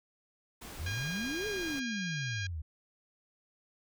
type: noise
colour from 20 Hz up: pink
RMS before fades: -46 dBFS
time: 0.61-1.8 s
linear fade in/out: 10 ms
type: exponential two-way sweep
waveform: sine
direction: up then down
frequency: 73.42 to 440 to 73.42 Hz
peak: -35 dBFS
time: 0.79-2.62 s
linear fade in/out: 10 ms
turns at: 1.47 s
type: harmonic tone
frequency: 812 Hz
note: G#5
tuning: 39 cents flat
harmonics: 2 / 3 / 4 / 5 / 6 / 7 / 8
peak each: -39 / -43 / -45 / -47 / -49 / -50 / -51 dBFS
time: 0.86-2.47 s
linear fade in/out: 5 ms
effects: none